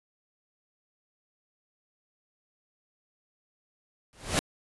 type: noise with exponential growth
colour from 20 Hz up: pink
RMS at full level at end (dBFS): -21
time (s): 4.13-4.39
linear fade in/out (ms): 0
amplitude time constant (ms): 55
effects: resampled to 24000 Hz

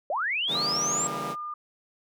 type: linear sweep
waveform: sine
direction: up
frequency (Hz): 523.3 to 7680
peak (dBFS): -25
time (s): 0.1-1.07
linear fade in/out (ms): 2
type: chord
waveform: 10% pulse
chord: C# diminished seventh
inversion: none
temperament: equal with one note detuned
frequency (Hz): 141.91 / 164.81 / 196 / 233.1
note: C#3 / E3 / G3 / Bb3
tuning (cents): +41 / 0 / 0 / 0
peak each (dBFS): -30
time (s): 0.47-1.36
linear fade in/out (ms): 50
type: tone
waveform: sine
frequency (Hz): 1207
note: D6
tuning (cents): +47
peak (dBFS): -32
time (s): 0.55-1.54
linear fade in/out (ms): 5
effects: none

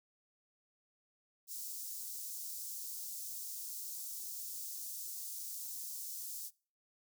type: high-pass noise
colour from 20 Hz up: white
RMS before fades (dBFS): -44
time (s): 1.47-6.51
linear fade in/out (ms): 50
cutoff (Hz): 5300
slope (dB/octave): 24
effects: noise-tail reverb RT60 0.4 s tail -24 dB re dry

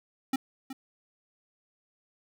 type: tone with echo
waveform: square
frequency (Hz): 266.1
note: C4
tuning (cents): +29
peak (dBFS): -25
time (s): 0.33-0.36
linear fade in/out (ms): 5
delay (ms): 370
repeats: 1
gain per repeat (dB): -12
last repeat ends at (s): 0.73
effects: none

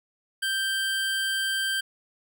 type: tone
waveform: 25% pulse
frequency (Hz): 1570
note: G6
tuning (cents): +2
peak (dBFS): -21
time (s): 0.42-1.81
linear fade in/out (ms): 10
effects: none

